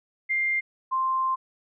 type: tone pair in turn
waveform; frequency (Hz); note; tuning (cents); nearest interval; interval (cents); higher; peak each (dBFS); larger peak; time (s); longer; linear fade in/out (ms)
sine; 2100 / 1050; C7 / C6; +6 / +6; octave; 1200; first; -22; neither; 0.29-0.61 / 0.91-1.36; second; 20
effects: none